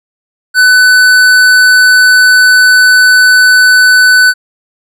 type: tone with hard clipping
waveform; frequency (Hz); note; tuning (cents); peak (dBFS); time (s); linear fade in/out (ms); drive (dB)
sine; 1500; F#6; +23; -4; 0.54-4.34; 50; 13
effects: none